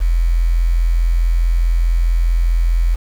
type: tone with quantisation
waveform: sine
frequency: 42.35 Hz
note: E1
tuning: 48 cents sharp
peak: -11 dBFS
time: 0-2.96 s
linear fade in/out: 20 ms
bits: 6
effects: none